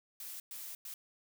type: noise bursts at uneven times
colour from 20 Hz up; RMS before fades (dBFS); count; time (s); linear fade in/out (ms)
blue; -45; 3; 0.2-0.4 / 0.51-0.75 / 0.85-0.94; 2
effects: none